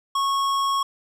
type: tone with tanh clipping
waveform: sine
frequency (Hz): 1100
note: C#6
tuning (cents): -14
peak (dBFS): -22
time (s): 0.15-0.83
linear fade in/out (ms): 5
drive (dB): 16
effects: none

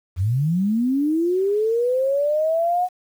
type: linear sweep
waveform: sine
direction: up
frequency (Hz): 82 to 736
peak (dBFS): -17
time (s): 0.16-2.89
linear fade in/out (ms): 50
effects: 8-bit

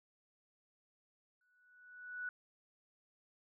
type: tone with exponential growth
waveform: sine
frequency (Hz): 1477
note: F#6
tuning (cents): -3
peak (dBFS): -37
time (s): 1.41-2.29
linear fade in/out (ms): 2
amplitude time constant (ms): 190
effects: none

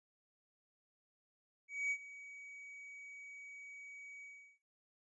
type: tone with ADSR envelope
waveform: triangle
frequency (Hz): 2264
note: C#7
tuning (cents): +36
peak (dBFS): -31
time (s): 1.68-4.59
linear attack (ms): 230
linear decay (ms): 64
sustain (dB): -17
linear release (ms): 360
effects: noise-tail reverb RT60 0.4 s tail -23 dB re dry + resampled to 22050 Hz

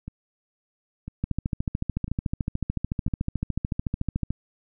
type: two click trains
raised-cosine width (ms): 5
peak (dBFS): -22 / -13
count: 4 / 43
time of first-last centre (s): 0.08-3.08 / 1.24-4.306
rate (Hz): 1 / 13.7
effects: none

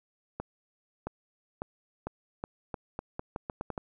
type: accelerating click train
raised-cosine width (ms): 1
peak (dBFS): -20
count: 13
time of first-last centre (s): 0.4-3.778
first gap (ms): 670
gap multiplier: 0.82
effects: none

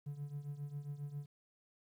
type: tone with tremolo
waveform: triangle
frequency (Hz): 144.2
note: D3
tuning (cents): -31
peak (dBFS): -35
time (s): 0.06-1.26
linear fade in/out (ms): 10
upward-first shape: triangle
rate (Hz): 7.4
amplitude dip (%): 85
effects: tanh soft clip ceiling -34 dBFS + 12-bit

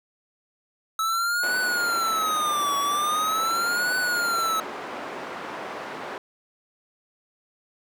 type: tone with vibrato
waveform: square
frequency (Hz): 1299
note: E6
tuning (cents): -26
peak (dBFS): -23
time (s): 0.99-4.6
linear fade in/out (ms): 2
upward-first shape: triangle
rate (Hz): 0.42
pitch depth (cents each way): 250
type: band-pass noise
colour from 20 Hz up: white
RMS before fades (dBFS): -35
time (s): 1.43-6.18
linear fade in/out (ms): 2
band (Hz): 270 to 1200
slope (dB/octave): 12
effects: none

